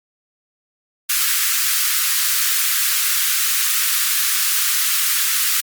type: high-pass noise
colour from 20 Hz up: white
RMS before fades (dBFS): -18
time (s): 1.09-5.61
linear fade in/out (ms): 10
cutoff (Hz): 1200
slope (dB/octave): 48
effects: Opus 48 kbps